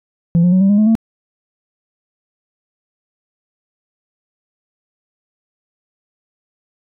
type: tone with pitch steps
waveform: sine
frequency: 169.5 / 177.62 / 186.13 / 195.04 / 204.4 / 214.2 / 224.4 Hz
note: E3 / F3 / F#3 / G3 / G#3 / A3 / A3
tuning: +49 / +30 / +11 / -8 / -27 / -46 / +34 cents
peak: -6 dBFS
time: 0.35-0.952 s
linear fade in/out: 0 ms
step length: 86 ms
effects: tanh soft clip ceiling -7 dBFS